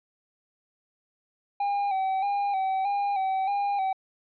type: tone with vibrato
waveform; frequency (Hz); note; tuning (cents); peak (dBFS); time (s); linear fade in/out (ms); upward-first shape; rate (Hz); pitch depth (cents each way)
triangle; 786; G5; +4; -22; 1.6-3.93; 5; square; 1.6; 47
effects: resampled to 11025 Hz